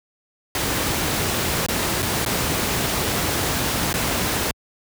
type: noise with dropouts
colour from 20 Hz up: pink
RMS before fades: -22 dBFS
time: 0.55-4.51 s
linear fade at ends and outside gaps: 1 ms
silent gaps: 1.663-1.685 / 2.022-2.027 / 2.25-2.261 / 3.929-3.94 s
effects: high-pass 60 Hz 12 dB/octave